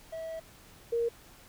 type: tone pair in turn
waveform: triangle / sine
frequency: 649 / 467.4 Hz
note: E5 / A#4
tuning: -27 / +5 cents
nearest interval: tritone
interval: 568 cents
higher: first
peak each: -34 / -26 dBFS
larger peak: second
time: 0.12-0.4 / 0.92-1.09 s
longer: first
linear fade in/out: 10 ms
effects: pink hiss -55 dBFS RMS until 1.48 s